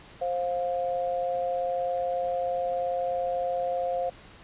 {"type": "tone pair together", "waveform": "sine", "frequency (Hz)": [528, 704.8], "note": ["C5", "F5"], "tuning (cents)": [16, 16], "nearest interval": "perfect fourth", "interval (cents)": 500, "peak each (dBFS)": [-28, -29], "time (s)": [0.21, 4.1], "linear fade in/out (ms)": 10, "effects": ["pink hiss -50 dBFS RMS until 4.43 s", "resampled to 8000 Hz"]}